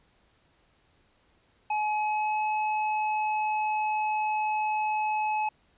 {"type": "tone with pitch glide", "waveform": "square", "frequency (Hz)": [849, 855.9], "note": ["G#5", "A5"], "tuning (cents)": [38, -48], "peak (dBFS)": -26, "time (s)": [1.7, 5.49], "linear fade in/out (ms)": 5, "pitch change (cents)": 14, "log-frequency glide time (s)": [1.93, 2.43], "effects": ["pink hiss -66 dBFS RMS until 5.77 s", "resampled to 8000 Hz"]}